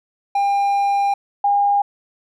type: tone pair in turn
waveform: triangle / sine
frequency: 801 / 809.4 Hz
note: G5 / G#5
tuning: +37 / -45 cents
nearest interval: unison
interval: 18 cents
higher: second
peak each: -13 dBFS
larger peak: neither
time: 0.35-1.14 / 1.44-1.82 s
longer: first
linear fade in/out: 5 ms
effects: none